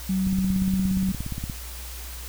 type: tone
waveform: sine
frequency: 188.8 Hz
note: F#3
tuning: 35 cents sharp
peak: -21 dBFS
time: 0.09-1.12 s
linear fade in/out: 5 ms
type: click train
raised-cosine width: 5 ms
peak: -18 dBFS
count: 22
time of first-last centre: 0.27-1.498 s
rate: 17.1 Hz
effects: added 60 Hz sine -36 dBFS peak until 2.28 s + white hiss -40 dBFS RMS until 2.28 s